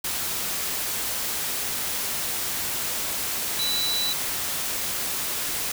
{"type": "tone in noise", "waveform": "sine", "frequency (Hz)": 3959, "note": "B7", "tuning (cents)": 3, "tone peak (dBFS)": -24, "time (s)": [3.59, 4.13], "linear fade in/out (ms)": 5, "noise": "white", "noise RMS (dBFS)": -28, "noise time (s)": [0.04, 5.72], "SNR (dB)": 1, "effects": []}